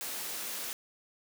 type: high-pass noise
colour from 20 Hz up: white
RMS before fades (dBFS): -38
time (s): 0.01-0.73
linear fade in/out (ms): 0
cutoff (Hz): 200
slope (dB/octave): 12
effects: none